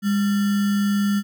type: tone with sample-and-hold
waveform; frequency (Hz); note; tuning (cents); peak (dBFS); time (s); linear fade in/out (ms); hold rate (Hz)
sine; 202.7; G#3; -42; -17; 0.02-1.23; 50; 1575
effects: none